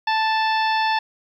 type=harmonic tone; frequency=880 Hz; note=A5; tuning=in tune; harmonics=1 / 2 / 3 / 4 / 5 / 6; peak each=-19 / -25 / -29 / -31 / -33 / -35 dBFS; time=0.07-0.99 s; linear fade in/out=5 ms; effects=9-bit